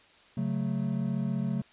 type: chord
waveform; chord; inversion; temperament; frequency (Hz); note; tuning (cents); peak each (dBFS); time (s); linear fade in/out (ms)
triangle; F# minor; second; equal; 138.59 / 185 / 220; C#3 / F#3 / A3; 0 / 0 / 0; -30; 0.37-1.62; 5
effects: white hiss -58 dBFS RMS until 1.72 s + resampled to 8000 Hz